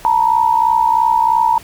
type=tone pair together; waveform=sine; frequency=894 / 957 Hz; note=A5 / A#5; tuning=+27 / +45 cents; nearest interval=minor second; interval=118 cents; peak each=-13 dBFS; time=0.05-1.58 s; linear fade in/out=0 ms; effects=pink hiss -39 dBFS RMS until 1.63 s